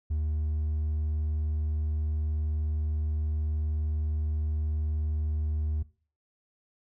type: tone with hard clipping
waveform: sine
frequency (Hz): 76.6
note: D#2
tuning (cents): -27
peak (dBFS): -27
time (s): 0.1-5.83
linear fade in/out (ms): 10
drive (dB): 2
effects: noise-tail reverb RT60 0.4 s tail -19 dB re dry